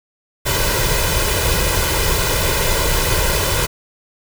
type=noise with comb filter; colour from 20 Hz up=pink; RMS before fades=-17 dBFS; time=0.45-3.67 s; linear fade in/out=20 ms; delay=2 ms; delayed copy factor=+0.7; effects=none